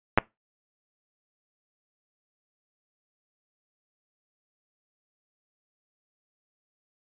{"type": "clicks", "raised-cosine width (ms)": 0.5, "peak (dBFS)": -3, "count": 2, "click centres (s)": [0.176, 0.185], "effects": ["noise-tail reverb RT60 0.2 s tail -23 dB re dry", "resampled to 8000 Hz"]}